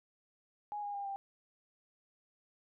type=tone with pitch steps; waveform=sine; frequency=830.6 / 816.8 / 803.2 / 789.9 Hz; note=G#5 / G#5 / G5 / G5; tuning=0 / -29 / +42 / +13 cents; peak=-37 dBFS; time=0.72-1.16 s; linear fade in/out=0 ms; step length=110 ms; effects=none